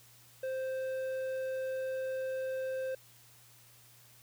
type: tone with low-pass filter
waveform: square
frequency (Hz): 523.3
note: C5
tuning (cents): 0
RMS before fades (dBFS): -36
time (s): 0.43-2.95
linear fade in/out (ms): 5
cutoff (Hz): 1700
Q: 0.52
effects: added 119 Hz sine -64 dBFS peak until 4.22 s + white hiss -60 dBFS RMS until 4.22 s